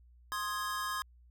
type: chord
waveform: square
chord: Ab major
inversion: first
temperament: equal with one note detuned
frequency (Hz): 1053.8 / 1244.5 / 1661.2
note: C6 / Eb6 / Ab6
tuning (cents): +12 / 0 / 0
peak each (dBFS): -38 / -40 / -40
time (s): 0.32-1.02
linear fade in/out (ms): 0
effects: added 60 Hz sine -57 dBFS peak until 1.3 s